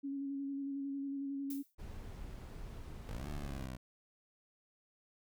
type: tone with vibrato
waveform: sine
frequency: 277.1 Hz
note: C#4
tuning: 1 cent flat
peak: -37 dBFS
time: 0.03-1.63 s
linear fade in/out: 20 ms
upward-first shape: square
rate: 11 Hz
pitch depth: 17 cents each way
type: noise with exponential decay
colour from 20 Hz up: violet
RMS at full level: -43 dBFS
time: 1.5-1.75 s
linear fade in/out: 5 ms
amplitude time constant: 53 ms
type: noise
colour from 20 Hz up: brown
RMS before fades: -46 dBFS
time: 1.78-3.67 s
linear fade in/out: 20 ms
type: linear two-way sweep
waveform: 15% pulse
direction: up then down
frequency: 46.32 to 75 to 62.1 Hz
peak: -36 dBFS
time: 3.07-3.77 s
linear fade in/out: 10 ms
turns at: 3.28 s
effects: none